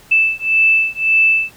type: beating tone pair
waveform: sine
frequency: 2637 / 2638.8 Hz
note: E7 / E7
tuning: 0 / +1 cents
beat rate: 1.8 Hz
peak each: -14 dBFS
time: 0.11-1.51 s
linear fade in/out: 10 ms
effects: pink hiss -45 dBFS RMS until 1.56 s